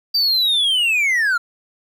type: linear sweep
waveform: triangle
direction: down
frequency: 4699 to 1353 Hz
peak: -13 dBFS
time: 0.14-1.38 s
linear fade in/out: 10 ms
effects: 9-bit